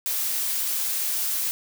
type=noise; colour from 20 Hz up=blue; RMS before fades=-26 dBFS; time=0.06-1.51 s; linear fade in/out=0 ms; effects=none